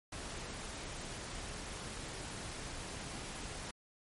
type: noise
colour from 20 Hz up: pink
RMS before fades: -44 dBFS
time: 0.12-3.71 s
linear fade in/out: 5 ms
effects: MP3 48 kbps